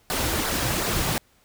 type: noise with flanger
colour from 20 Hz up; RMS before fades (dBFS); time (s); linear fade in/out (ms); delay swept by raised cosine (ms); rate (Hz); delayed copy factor
pink; -25; 0.1-1.18; 0; 0.32 to 4.92; 2.7; -0.55
effects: pink hiss -61 dBFS RMS until 1.44 s